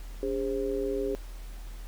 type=tone with amplitude modulation; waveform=sine; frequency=406.1 Hz; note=G#4; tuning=39 cents flat; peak=-23 dBFS; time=0.23-1.15 s; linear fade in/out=0 ms; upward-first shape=sine; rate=122 Hz; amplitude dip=100%; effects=added 40 Hz sine -38 dBFS peak until 1.87 s + pink hiss -53 dBFS RMS until 1.87 s